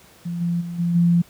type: tone with level steps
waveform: sine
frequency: 172 Hz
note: F3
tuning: 26 cents flat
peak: -24 / -19 / -27 / -18 / -13 dBFS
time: 0.25-1.22 s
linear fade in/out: 10 ms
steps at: 0.4 / 0.6 / 0.78 / 0.94 s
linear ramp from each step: 20 ms
effects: pink hiss -50 dBFS RMS until 1.29 s + high-pass 60 Hz 12 dB/octave